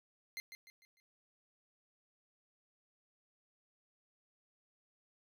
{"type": "tone with echo", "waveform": "25% pulse", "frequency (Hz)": 2084, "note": "C7", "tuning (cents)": -7, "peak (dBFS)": -37, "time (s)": [0.37, 0.4], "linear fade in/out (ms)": 0, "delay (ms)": 150, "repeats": 4, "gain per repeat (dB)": -8, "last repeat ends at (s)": 1, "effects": []}